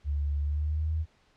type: tone with pitch glide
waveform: sine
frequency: 72.3 to 79.3 Hz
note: D2 to D#2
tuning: -27 to +33 cents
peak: -26 dBFS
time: 0.04-1.06 s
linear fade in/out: 50 ms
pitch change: +160 cents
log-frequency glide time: 0.41-0.94 s
effects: pink hiss -65 dBFS RMS until 1.36 s + low-pass 5000 Hz 12 dB/octave